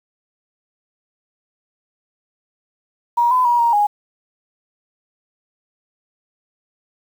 sine tone with pitch steps, 950 / 1010 / 957 / 938 / 827 Hz, A#5 / B5 / A#5 / A#5 / G#5, +33 / +39 / +45 / +11 / -8 cents, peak -12 dBFS, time 3.17-3.87 s, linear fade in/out 10 ms, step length 140 ms, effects 7-bit

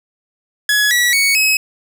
sawtooth tone with pitch steps, 1688 / 1939 / 2227 / 2559 Hz, G#6 / B6 / C#7 / D#7, +28 / -32 / +7 / +48 cents, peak -8 dBFS, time 0.69-1.57 s, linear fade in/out 2 ms, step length 220 ms, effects none

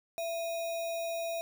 sine tone with sample-and-hold, 668 Hz, E5, 23 cents sharp, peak -32 dBFS, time 0.18-1.41 s, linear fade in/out 0 ms, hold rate 3150 Hz, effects none

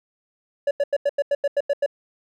triangle tone bursts, 569 Hz, C#5, 45 cents sharp, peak -15 dBFS, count 10, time 0.67-1.862 s, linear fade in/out 5 ms, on 40 ms, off 88 ms, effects none

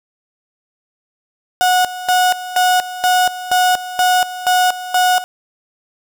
35% pulse tone with tremolo, 731 Hz, F#5, 21 cents flat, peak -9 dBFS, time 1.61-5.24 s, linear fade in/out 0 ms, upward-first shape square, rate 2.1 Hz, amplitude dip 80%, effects none

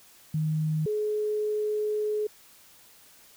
sine tone pair in turn, 155.56 / 423.8 Hz, D#3 / G#4, 0 / +35 cents, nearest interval octave + perfect fourth, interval 1735 cents, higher second, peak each -24 / -25 dBFS, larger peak first, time 0.34-0.86 / 0.86-2.27 s, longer second, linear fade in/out 5 ms, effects white hiss -55 dBFS RMS until 3.36 s

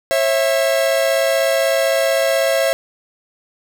45% pulse tone pair together, 543.3 / 659.3 Hz, C#5 / E5, -35 / 0 cents, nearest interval minor third, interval 335 cents, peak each -17 dBFS, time 0.11-2.73 s, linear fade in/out 0 ms, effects none

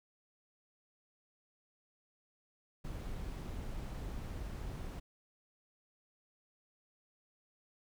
brown noise, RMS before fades -42 dBFS, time 2.84-5 s, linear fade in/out 10 ms, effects none

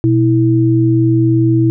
sine tone pair together, 122.22 / 326.3 Hz, B2 / E4, -18 / -18 cents, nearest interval octave + perfect fourth, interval 1700 cents, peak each -11 dBFS, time 0.04-1.7 s, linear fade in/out 0 ms, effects none

